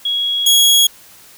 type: tone pair in turn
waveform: sine / sawtooth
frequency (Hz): 3322 / 3322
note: G#7 / G#7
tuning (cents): 0 / 0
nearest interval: unison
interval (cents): 0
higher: neither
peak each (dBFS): -15 / -5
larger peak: second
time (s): 0.05-0.46 / 0.46-0.87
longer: neither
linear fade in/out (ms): 5
effects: white hiss -43 dBFS RMS until 1.37 s